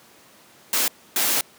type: noise bursts at uneven times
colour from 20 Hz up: white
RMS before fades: -21 dBFS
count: 2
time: 0.73-0.88 / 1.16-1.41 s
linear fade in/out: 2 ms
effects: pink hiss -51 dBFS RMS until 1.58 s + high-pass 200 Hz 12 dB/octave